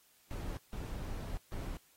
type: noise bursts at uneven times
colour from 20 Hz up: brown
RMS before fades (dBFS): -40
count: 3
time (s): 0.31-0.57 / 0.73-1.37 / 1.52-1.77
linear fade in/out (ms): 0
effects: white hiss -67 dBFS RMS until 1.96 s + AAC 48 kbps